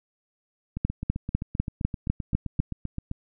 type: two click trains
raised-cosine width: 5 ms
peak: -18 / -10 dBFS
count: 19 / 8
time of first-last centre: 0.77-3.114 / 0.85-2.6 s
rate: 7.68 / 4 Hz
effects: none